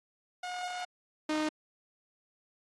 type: tone pair in turn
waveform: sawtooth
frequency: 722 / 307.8 Hz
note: F#5 / D#4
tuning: -43 / -19 cents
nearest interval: octave + minor third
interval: 1476 cents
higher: first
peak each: -32 / -25 dBFS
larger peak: second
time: 0.43-0.85 / 1.29-1.49 s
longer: first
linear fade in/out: 5 ms
effects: low-pass 7000 Hz 12 dB/octave + AAC 32 kbps